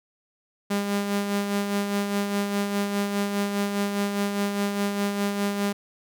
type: tone with tremolo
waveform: sawtooth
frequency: 201.9 Hz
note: G#3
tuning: 49 cents flat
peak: -18 dBFS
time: 0.7-5.73 s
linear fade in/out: 10 ms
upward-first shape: sine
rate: 4.9 Hz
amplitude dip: 45%
effects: none